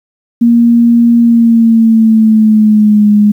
sine tone with pitch glide, 235 to 208.2 Hz, A#3 to G#3, +14 to +5 cents, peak -3 dBFS, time 0.41-3.32 s, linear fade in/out 10 ms, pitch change -209 cents, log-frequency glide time 1.19-3.09 s, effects 7-bit

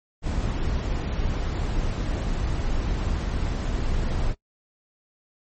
brown noise, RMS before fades -25 dBFS, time 0.22-4.35 s, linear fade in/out 50 ms, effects noise-tail reverb RT60 0.1 s tail -21 dB re dry + MP3 32 kbps

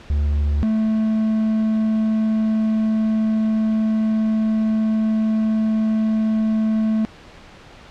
triangle tone pair in turn, 73 / 218.8 Hz, D2 / A3, -10 / -9 cents, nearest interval octave + perfect fifth, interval 1901 cents, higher second, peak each -14 dBFS, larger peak neither, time 0.1-0.63 / 0.63-7.05 s, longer second, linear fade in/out 0 ms, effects pink hiss -43 dBFS RMS until 7.9 s + low-pass 4000 Hz 12 dB/octave

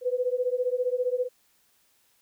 sine beating tone pair, 492.1 / 507.1 Hz, B4 / B4, -6 / +46 cents, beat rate 15 Hz, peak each -27 / -27 dBFS, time 0.01-1.29 s, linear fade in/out 50 ms, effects white hiss -66 dBFS RMS until 2.21 s

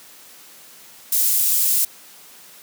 pink high-pass noise, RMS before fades -18 dBFS, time 1.12-1.85 s, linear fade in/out 5 ms, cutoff 11000 Hz, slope 12 dB/octave, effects white hiss -45 dBFS RMS until 2.62 s + high-pass 150 Hz 12 dB/octave

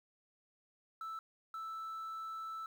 sine tone bursts at uneven times, 1318.5 Hz, E6, in tune, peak -38 dBFS, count 2, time 1.01-1.19 / 1.54-2.66 s, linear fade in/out 2 ms, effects tanh soft clip ceiling -40 dBFS + 11-bit

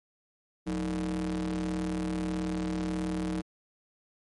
square ring-modulated tone, 66.8 Hz, C2, 36 cents sharp, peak -27 dBFS, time 0.66-3.42 s, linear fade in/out 20 ms, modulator 248 Hz, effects MP3 48 kbps

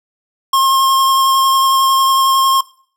square tone with vibrato, 1071 Hz, C6, 40 cents sharp, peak -10 dBFS, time 0.53-2.61 s, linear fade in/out 5 ms, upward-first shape sine, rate 11 Hz, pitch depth 12 cents each way, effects noise-tail reverb RT60 0.5 s tail -21 dB re dry

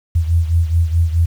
sine beating tone pair, 82.4 / 87.1 Hz, E2 / F2, 0 / -4 cents, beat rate 4.7 Hz, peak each -13 / -18 dBFS, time 0.15-1.26 s, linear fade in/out 10 ms, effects 7-bit

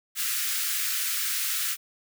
white high-pass noise, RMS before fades -28 dBFS, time 0.15-1.77 s, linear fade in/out 50 ms, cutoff 1300 Hz, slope 48 dB/octave, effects none

